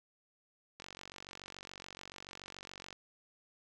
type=click train; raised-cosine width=0.2 ms; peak=-29 dBFS; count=101; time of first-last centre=0.8-2.928 s; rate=47 Hz; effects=none